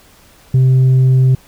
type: tone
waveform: sine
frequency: 130 Hz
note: C3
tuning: 11 cents flat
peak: -4 dBFS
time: 0.54-1.35 s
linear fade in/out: 5 ms
effects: tanh soft clip ceiling -6 dBFS + pink hiss -46 dBFS RMS until 1.47 s